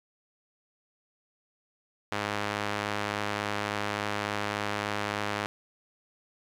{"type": "tone with band-pass filter", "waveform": "sawtooth", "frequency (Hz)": 103.5, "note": "G#2", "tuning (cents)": -5, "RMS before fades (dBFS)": -32, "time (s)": [2.12, 5.46], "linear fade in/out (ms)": 0, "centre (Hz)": 1700, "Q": 0.61, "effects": ["9-bit"]}